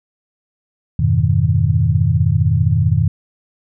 sine chord, F half-diminished seventh, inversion none, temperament equal with one note detuned, 88.37 / 103.83 / 123.47 / 155.56 Hz, F2 / Ab2 / Cb3 / Eb3, +21 / 0 / 0 / 0 cents, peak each -17 dBFS, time 0.99-3.08 s, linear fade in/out 5 ms, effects none

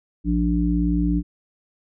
harmonic tone, 58.7 Hz, A#1, 13 cents sharp, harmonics 1 / 3 / 5, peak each -22 / -22 / -22 dBFS, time 0.24-1.23 s, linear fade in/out 50 ms, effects none

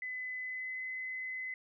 sine tone with pitch glide, 2014 to 2032 Hz, B6 to B6, +33 to +49 cents, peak -37 dBFS, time 0.02-1.54 s, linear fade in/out 2 ms, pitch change +16 cents, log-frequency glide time 0.4-0.84 s, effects none

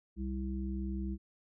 harmonic tone, 65.41 Hz, C2, in tune, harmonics 1 / 3 / 5, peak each -36 / -38 / -43 dBFS, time 0.16-1.18 s, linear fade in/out 50 ms, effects none

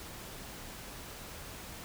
silence, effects pink hiss -46 dBFS RMS until 1.84 s

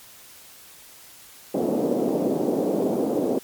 pink band-pass noise, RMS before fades -23 dBFS, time 1.54-3.39 s, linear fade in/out 10 ms, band 230 to 570 Hz, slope 24 dB/octave, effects white hiss -47 dBFS RMS until 3.43 s + MP3 96 kbps

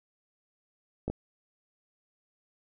clicks, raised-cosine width 2 ms, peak -19 dBFS, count 2, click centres 1.08 / 1.1 s, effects none

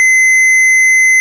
sine tone with hard clipping, 2049 Hz, C7, 37 cents flat, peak -7 dBFS, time 0-1.2 s, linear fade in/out 0 ms, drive 8 dB, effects none

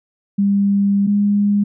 sine tone pair in turn, 200 / 204 Hz, G3 / G#3, +35 / -31 cents, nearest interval unison, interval 34 cents, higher second, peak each -12 dBFS, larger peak neither, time 0.38-1.07 / 1.07-1.64 s, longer first, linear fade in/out 10 ms, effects none

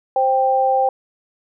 sine tone pair together, 525.3 / 787 Hz, C5 / G5, +7 / +7 cents, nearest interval perfect fifth, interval 700 cents, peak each -18 / -15 dBFS, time 0.16-0.89 s, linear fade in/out 2 ms, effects none

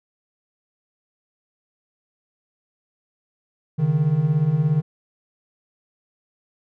triangle beating tone pair, 138.59 / 155.59 Hz, C#3 / D#3, 0 / 0 cents, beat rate 17 Hz, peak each -20 / -16 dBFS, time 3.78-4.82 s, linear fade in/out 20 ms, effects none

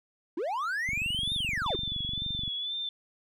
triangle linear two-way sweep, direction up then down, 290.4 to 3707 to 290.4 Hz, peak -27 dBFS, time 0.37-1.76 s, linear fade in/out 5 ms, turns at 1.34 s
click train, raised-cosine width 5 ms, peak -27 dBFS, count 38, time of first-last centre 0.89-2.478 s, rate 23.3 Hz
sine tone with vibrato, 3477 Hz, A7, 21 cents flat, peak -31 dBFS, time 1.66-2.89 s, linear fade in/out 2 ms, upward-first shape sine, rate 2 Hz, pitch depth 60 cents each way
effects none

